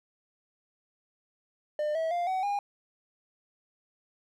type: tone with pitch steps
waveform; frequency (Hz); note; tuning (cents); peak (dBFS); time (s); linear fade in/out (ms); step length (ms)
triangle; 601 / 647.9 / 698.4 / 752.9 / 811.6; D5 / E5 / F5 / F#5 / G#5; +40 / -30 / 0 / +30 / -40; -25; 1.79-2.59; 2; 160
effects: none